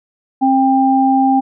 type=tone pair together; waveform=sine; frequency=266.7 / 794 Hz; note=C4 / G5; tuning=+33 / +22 cents; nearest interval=octave + perfect fifth; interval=1889 cents; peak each=-12 dBFS; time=0.41-1.41 s; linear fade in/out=20 ms; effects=none